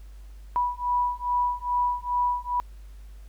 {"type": "beating tone pair", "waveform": "sine", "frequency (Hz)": [979, 981.4], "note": ["B5", "B5"], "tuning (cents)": [-15, -11], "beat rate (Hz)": 2.4, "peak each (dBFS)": -26, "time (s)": [0.56, 2.6], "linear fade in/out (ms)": 0, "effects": ["added 50 Hz sine -41 dBFS peak until 3.28 s", "pink hiss -61 dBFS RMS until 3.28 s"]}